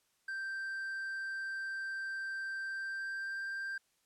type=tone with pitch glide; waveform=triangle; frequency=1568 to 1580.7 Hz; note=G6 to G6; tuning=0 to +14 cents; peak=-35 dBFS; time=0.28-3.78 s; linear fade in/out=5 ms; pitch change=+14 cents; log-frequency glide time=2.64-3.47 s; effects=white hiss -75 dBFS RMS until 4.05 s + low-pass 11000 Hz 12 dB/octave